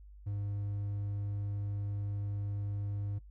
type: tone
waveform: triangle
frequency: 101.5 Hz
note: G#2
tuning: 39 cents flat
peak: -32 dBFS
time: 0.26-3.19 s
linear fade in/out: 10 ms
effects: noise-tail reverb RT60 0.1 s tail -18 dB re dry + added 50 Hz sine -50 dBFS peak until 3.3 s